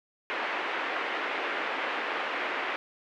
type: band-pass noise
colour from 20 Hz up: white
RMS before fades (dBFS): -32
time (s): 0.3-2.76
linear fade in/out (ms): 0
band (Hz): 320 to 2400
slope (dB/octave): 24
effects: none